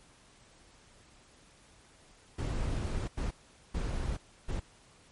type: noise bursts at uneven times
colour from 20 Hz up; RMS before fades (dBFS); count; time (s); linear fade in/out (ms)
brown; -33; 4; 2.38-3.08 / 3.17-3.31 / 3.74-4.17 / 4.48-4.6; 10
effects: pink hiss -60 dBFS RMS until 5.11 s + MP3 48 kbps

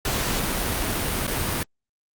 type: noise with dropouts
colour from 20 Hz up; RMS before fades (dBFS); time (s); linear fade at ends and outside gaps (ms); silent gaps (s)
pink; -25; 0.05-1.63; 2; 1.268-1.277
effects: Opus 48 kbps

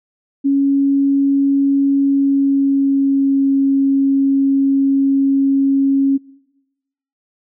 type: tone with pitch glide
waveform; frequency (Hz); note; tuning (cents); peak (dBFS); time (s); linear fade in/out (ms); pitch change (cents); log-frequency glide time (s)
sine; 277.2 to 273.7; C#4 to C#4; 0 to -22; -11; 0.44-6.18; 20; -22; 1.99-3.51
effects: noise-tail reverb RT60 1.0 s tail -23 dB re dry

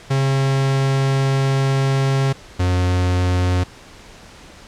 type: tone pair in turn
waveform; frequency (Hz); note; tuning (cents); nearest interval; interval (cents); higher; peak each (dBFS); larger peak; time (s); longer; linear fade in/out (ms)
45% pulse; 135.4 / 90.37; C#3 / F#2; -40 / -40; perfect fifth; 700; first; -15; neither; 0.1-2.33 / 2.59-3.64; first; 10
effects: pink hiss -42 dBFS RMS until 4.67 s + low-pass 7000 Hz 12 dB/octave

